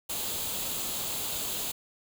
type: noise with comb filter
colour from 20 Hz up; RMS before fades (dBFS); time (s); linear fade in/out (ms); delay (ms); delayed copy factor
white; -33; 0.09-1.72; 10; 0.27; +0.55
effects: none